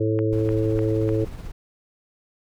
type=harmonic tone; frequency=109.2 Hz; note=A2; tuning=13 cents flat; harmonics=1 / 3 / 4 / 5; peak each=-23 / -24 / -24 / -30 dBFS; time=0-1.25 s; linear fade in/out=10 ms
type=click train; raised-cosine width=0.5 ms; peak=-20 dBFS; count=4; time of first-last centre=0.19-1.091 s; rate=3.33 Hz
type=noise with tremolo; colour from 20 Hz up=brown; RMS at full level=-33 dBFS; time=0.32-1.52 s; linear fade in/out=10 ms; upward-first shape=sine; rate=16 Hz; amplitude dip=35%
effects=none